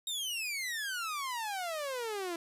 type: exponential sweep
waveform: sawtooth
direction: down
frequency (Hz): 3762 to 330.7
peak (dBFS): -31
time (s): 0.07-2.36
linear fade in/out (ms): 2
effects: resampled to 32000 Hz + 10-bit